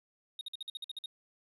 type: tone bursts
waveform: triangle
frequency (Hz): 3729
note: A#7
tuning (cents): 0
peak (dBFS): -36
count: 10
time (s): 0.39-1.059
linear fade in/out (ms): 2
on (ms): 21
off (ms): 51
effects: resampled to 32000 Hz